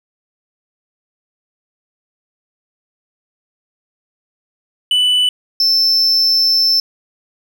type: tone pair in turn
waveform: triangle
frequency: 2982 / 5313 Hz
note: F#7 / E8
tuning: +13 / +13 cents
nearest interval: minor seventh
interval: 1000 cents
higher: second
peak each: -9 dBFS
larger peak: neither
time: 4.91-5.29 / 5.6-6.8 s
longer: second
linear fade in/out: 2 ms
effects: none